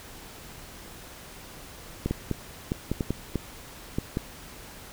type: clicks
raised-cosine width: 3 ms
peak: -13 dBFS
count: 10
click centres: 2.06 / 2.11 / 2.313 / 2.719 / 2.916 / 3.008 / 3.106 / 3.357 / 3.985 / 4.171 s
effects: pink hiss -45 dBFS RMS until 4.92 s